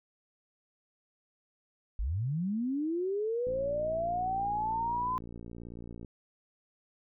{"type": "linear sweep", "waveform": "sine", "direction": "up", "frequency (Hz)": [43.65, 1028], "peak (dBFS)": -29, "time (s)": [1.99, 5.18], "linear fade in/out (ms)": 0}
{"type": "click train", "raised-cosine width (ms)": 3, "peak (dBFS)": -32, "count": 151, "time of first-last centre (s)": [3.47, 6.047], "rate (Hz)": 58.2}
{"effects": []}